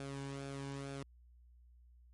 sawtooth tone with flanger, 138.2 Hz, C#3, 5 cents flat, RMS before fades -44 dBFS, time 0-1.03 s, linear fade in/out 2 ms, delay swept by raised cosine 1 to 1.57 ms, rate 2.2 Hz, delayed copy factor -0.6, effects added 60 Hz sine -59 dBFS peak until 2.13 s + MP3 48 kbps

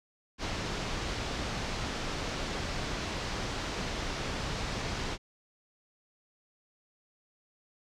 pink low-pass noise, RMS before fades -35 dBFS, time 0.38-5.18 s, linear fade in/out 50 ms, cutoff 6100 Hz, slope 24 dB/octave, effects none

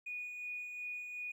triangle tone with tremolo, 2463 Hz, D#7, 18 cents flat, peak -35 dBFS, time 0.06-1.32 s, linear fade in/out 10 ms, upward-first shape sine, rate 2.7 Hz, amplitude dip 50%, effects tanh soft clip ceiling -37 dBFS

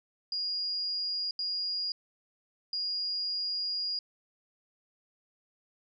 sine tone bursts at uneven times, 4856 Hz, D#8, 43 cents flat, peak -30 dBFS, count 3, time 0.32-1.31 / 1.39-1.92 / 2.73-3.99 s, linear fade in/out 2 ms, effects none

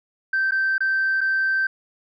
sine tone with dropouts, 1557 Hz, G6, 12 cents flat, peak -17 dBFS, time 0.33-1.67 s, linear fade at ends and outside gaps 5 ms, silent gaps 0.51-0.519 / 0.781-0.805 / 1.208-1.212 s, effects tanh soft clip ceiling -15 dBFS

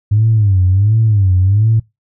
sine tone with vibrato, 101.3 Hz, G#2, 43 cents flat, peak -7 dBFS, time 0.11-1.8 s, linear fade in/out 10 ms, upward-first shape sine, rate 1.4 Hz, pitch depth 180 cents each way, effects noise-tail reverb RT60 0.2 s tail -23 dB re dry + tanh soft clip ceiling -3 dBFS

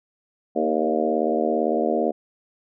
harmonic tone with a mistuned harmonic, 77.78 Hz, D#2, in tune, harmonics 3 / 4 / 5 / 6 / 7 / 8 / 9, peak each -27 / -27 / -27 / -27 / -27 / -27 / -27 dBFS, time 0.55-2.12 s, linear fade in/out 20 ms, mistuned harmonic 5, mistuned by +20 cents, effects none

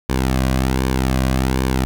sawtooth tone with flanger, 65 Hz, C2, 11 cents flat, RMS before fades -18 dBFS, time 0.09-1.85 s, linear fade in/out 0 ms, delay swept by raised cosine 1.5 to 2.29 ms, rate 1.3 Hz, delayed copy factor -0.55, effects none

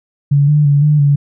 sine tone with pitch steps, 142.4 / 149 / 143.1 / 149.7 / 143 Hz, C#3 / D3 / D3 / D3 / D3, +47 / +25 / -45 / +33 / -46 cents, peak -7 dBFS, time 0.31-1.16 s, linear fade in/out 10 ms, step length 170 ms, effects none

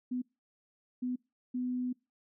sine tone bursts at uneven times, 250 Hz, B3, 21 cents sharp, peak -31 dBFS, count 3, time 0.11-0.22 / 1.02-1.16 / 1.54-1.93 s, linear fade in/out 10 ms, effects noise-tail reverb RT60 0.3 s tail -26 dB re dry

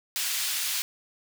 pink high-pass noise, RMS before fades -29 dBFS, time 0.16-0.82 s, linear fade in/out 0 ms, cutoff 2700 Hz, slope 12 dB/octave, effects none

